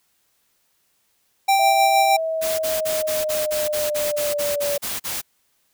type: tone with tremolo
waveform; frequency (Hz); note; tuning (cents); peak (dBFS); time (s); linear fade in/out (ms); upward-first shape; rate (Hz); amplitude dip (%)
square; 784; G5; 0; -14; 1.48-2.17; 10; sine; 6.4; 30
type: linear sweep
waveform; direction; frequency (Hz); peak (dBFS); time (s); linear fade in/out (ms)
sine; down; 665 to 573; -21; 1.59-4.78; 5
type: noise bursts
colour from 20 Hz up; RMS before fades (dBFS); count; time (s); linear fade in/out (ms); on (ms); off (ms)
white; -27; 13; 2.41-5.218; 20; 180; 39
effects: white hiss -66 dBFS RMS until 5.73 s